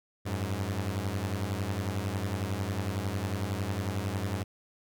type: beating tone pair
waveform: sawtooth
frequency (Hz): 92.5 / 103.5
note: F#2 / G#2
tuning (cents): 0 / -5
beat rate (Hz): 11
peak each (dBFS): -29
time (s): 0.25-4.44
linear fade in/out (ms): 20
effects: none